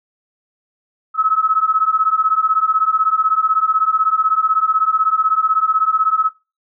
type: beating tone pair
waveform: sine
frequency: 1283 / 1299 Hz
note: E6 / E6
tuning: -47 / -26 cents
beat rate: 16 Hz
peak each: -16 dBFS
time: 1.14-6.31 s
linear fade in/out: 50 ms
effects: noise-tail reverb RT60 0.3 s tail -21 dB re dry